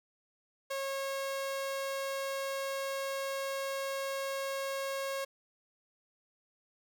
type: tone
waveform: sawtooth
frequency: 545 Hz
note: C#5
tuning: 29 cents flat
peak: -30 dBFS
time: 0.7-5.25 s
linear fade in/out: 10 ms
effects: none